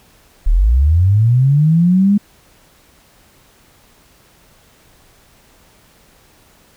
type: linear sweep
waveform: sine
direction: up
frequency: 33.33 to 207.7 Hz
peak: -8 dBFS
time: 0.46-2.18 s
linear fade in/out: 10 ms
effects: pink hiss -50 dBFS RMS until 6.76 s